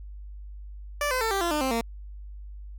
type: tone with pitch steps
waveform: 15% pulse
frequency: 584 / 511.3 / 447.7 / 392 / 343.3 / 300.6 / 263.2 / 230.4 Hz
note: D5 / C5 / A4 / G4 / F4 / D4 / C4 / A#3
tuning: -10 / -40 / +30 / 0 / -30 / +40 / +10 / -20 cents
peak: -18 dBFS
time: 1.01-1.81 s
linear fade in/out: 2 ms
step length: 100 ms
effects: added 50 Hz sine -38 dBFS peak until 2.78 s